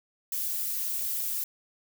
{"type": "noise with flanger", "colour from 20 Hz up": "violet", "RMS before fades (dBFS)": -31, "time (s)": [0.32, 1.44], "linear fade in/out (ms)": 2, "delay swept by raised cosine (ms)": [1.8, 5.4], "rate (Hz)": 2.9, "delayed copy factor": -0.9, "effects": []}